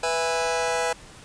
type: chord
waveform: sawtooth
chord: E major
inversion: second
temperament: just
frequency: 494.4 / 659.3 / 824.1 Hz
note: B4 / E5 / G#5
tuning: +2 / 0 / -14 cents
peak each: -22 / -24 / -24 dBFS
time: 0.03-0.93 s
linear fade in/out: 5 ms
effects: pink hiss -46 dBFS RMS until 1.24 s + resampled to 22050 Hz